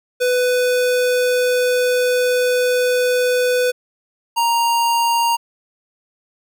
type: tone pair in turn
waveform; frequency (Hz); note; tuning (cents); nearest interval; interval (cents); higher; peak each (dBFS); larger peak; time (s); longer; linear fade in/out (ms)
square; 497.9 / 933.7; B4 / A#5; +14 / +3; major seventh; 1089; second; -15 / -15; neither; 0.2-3.72 / 4.36-5.37; first; 20
effects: none